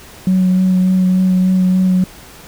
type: tone with vibrato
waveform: sine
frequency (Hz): 185.2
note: F#3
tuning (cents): +2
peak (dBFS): -8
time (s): 0.27-2.04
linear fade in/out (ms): 2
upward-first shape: sine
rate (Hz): 3.4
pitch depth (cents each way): 14
effects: tanh soft clip ceiling -6 dBFS + pink hiss -38 dBFS RMS until 2.47 s